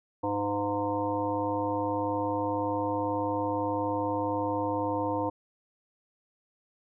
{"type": "harmonic tone with a mistuned harmonic", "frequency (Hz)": 102.1, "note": "G#2", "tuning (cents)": -29, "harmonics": [1, 3, 5, 7, 9, 10], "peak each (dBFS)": [-38, -32, -32, -37, -32, -39], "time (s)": [0.23, 5.3], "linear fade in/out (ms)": 10, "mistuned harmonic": 10, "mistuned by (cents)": 33, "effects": []}